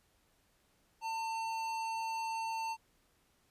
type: tone with tanh clipping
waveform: sine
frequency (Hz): 899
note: A5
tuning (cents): +37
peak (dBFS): -37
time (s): 1.01-2.77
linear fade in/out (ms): 50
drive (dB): 17
effects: pink hiss -72 dBFS RMS until 3.5 s + resampled to 32000 Hz